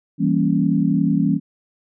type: chord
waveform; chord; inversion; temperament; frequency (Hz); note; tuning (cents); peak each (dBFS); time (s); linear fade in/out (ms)
sine; E diminished seventh; none; equal with one note detuned; 164.81 / 196 / 233.1 / 276.2; E3 / G3 / Bb3 / Db4; 0 / 0 / 0 / -6; -20 / -20 / -22 / -20; 0.18-1.4; 50
effects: none